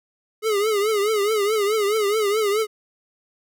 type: tone with vibrato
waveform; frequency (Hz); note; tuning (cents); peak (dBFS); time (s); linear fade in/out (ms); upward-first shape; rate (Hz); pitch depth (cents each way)
square; 420; G#4; +19; -19; 0.42-2.67; 50; triangle; 4.7; 120
effects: none